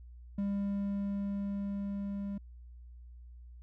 triangle tone with level ramp, 200 Hz, G3, 35 cents sharp, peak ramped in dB -28 to -33 dBFS, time 0.38-2.38 s, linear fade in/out 5 ms, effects added 60 Hz sine -48 dBFS peak until 3.62 s

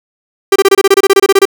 45% pulse tone bursts, 392.5 Hz, G4, 2 cents sharp, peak -3 dBFS, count 15, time 0.52-1.454 s, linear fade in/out 5 ms, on 38 ms, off 26 ms, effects none

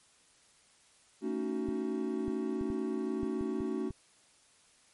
triangle chord, D# half-diminished seventh, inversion second, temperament just, 224 / 280 / 311.1 / 373.4 Hz, A3 / C#4 / D#4 / F#4, +31 / +18 / 0 / +16 cents, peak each -35 / -35 / -37 / -34 dBFS, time 1.21-3.92 s, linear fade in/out 50 ms
clicks, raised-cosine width 5 ms, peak -28 dBFS, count 8, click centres 1.687 / 2.281 / 2.611 / 2.703 / 3.232 / 3.41 / 3.606 / 3.906 s
effects white hiss -64 dBFS RMS until 4.93 s + MP3 48 kbps

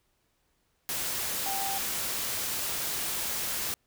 sine tone in noise, 784 Hz, G5, in tune, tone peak -33 dBFS, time 1.46-1.78 s, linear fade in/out 0 ms, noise white, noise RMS -32 dBFS, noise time 0.89-3.74 s, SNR -4 dB, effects pink hiss -73 dBFS RMS until 3.86 s

